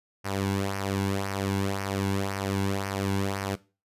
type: tone with flanger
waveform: sawtooth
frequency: 98 Hz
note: G2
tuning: in tune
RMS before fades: -29 dBFS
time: 0.24-3.56 s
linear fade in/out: 20 ms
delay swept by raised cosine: 0.26 to 1.66 ms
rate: 1.9 Hz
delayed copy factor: -0.65
effects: noise-tail reverb RT60 0.3 s tail -18 dB re dry + resampled to 32000 Hz